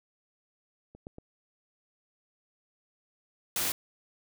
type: clicks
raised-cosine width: 2 ms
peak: -36 / -28 / -31 dBFS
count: 3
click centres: 0.95 / 1.069 / 1.184 s
type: noise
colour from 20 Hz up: white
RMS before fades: -30 dBFS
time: 3.56-3.72 s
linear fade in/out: 2 ms
effects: none